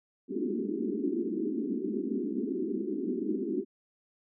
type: band-pass noise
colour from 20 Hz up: white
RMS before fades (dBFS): -32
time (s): 0.28-3.65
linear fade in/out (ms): 50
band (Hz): 200 to 400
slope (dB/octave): 96
effects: none